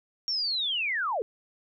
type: linear sweep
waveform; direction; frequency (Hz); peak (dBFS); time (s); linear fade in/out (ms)
sine; down; 5588 to 390.7; -26; 0.28-1.22; 0
effects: none